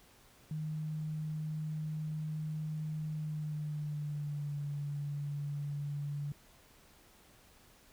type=tone with pitch glide; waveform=sine; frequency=154.7 to 144.34 Hz; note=D#3 to D3; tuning=-10 to -30 cents; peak=-35 dBFS; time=0.51-6.32 s; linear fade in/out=2 ms; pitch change=-120 cents; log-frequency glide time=3.07-4.61 s; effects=pink hiss -62 dBFS RMS until 7.92 s